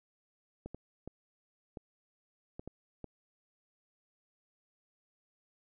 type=clicks; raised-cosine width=2 ms; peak=-29 dBFS; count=7; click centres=0.66 / 0.746 / 1.076 / 1.772 / 2.595 / 2.676 / 3.043 s; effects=none